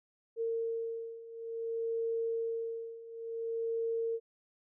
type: beating tone pair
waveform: sine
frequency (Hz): 456.7 / 457.26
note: A#4 / A#4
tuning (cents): -36 / -33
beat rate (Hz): 0.56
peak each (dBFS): -38 / -35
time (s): 0.36-4.2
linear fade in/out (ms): 50
effects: none